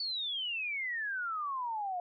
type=exponential sweep; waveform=sine; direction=down; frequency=4531 to 698.5 Hz; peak=-33 dBFS; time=0-2 s; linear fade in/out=2 ms; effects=none